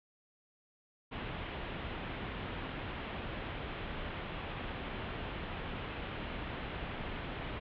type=low-pass noise; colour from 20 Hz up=pink; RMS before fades=-41 dBFS; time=1.11-7.6 s; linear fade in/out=20 ms; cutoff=3400 Hz; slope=48 dB/octave; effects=none